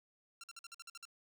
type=tone bursts; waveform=10% pulse; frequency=1365 Hz; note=F6; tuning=40 cents flat; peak=-40 dBFS; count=9; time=0.41-1.053 s; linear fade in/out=2 ms; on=27 ms; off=50 ms; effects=none